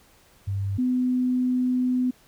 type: tone pair in turn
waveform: sine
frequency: 98.6 / 251.9 Hz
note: G2 / B3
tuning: +11 / +34 cents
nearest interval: octave + major third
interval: 1623 cents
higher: second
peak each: -24 / -20 dBFS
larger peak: second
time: 0.47-0.78 / 0.78-2.11 s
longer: second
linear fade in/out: 10 ms
effects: pink hiss -57 dBFS RMS until 2.27 s